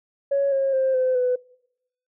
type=tone with pitch steps; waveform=sine; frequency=557 / 542.1 / 527.6 / 513.4 / 499.7 Hz; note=C#5 / C#5 / C5 / C5 / B4; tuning=+8 / -39 / +14 / -33 / +20 cents; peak=-17 dBFS; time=0.31-1.36 s; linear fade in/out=10 ms; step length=210 ms; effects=noise-tail reverb RT60 0.8 s tail -24 dB re dry + tanh soft clip ceiling -14 dBFS